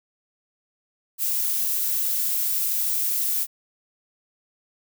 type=noise; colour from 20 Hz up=violet; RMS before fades=-24 dBFS; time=1.18-3.47 s; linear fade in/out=50 ms; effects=none